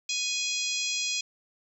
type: harmonic tone with a mistuned harmonic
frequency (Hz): 830.6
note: G#5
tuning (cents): 0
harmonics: 3 / 4 / 5 / 6 / 7 / 8 / 9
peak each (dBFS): -33 / -34 / -35 / -36 / -36 / -37 / -38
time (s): 0.09-1.21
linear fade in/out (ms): 5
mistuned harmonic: 9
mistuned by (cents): -15
effects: 10-bit